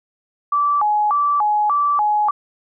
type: tone with vibrato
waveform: sine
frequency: 987.8 Hz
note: B5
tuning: in tune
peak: -14 dBFS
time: 0.52-2.31 s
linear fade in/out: 5 ms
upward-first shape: square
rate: 1.7 Hz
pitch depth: 280 cents each way
effects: none